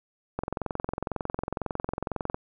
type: click train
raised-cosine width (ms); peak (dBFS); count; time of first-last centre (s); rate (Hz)
1; -15; 44; 0.39-2.345; 22
effects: none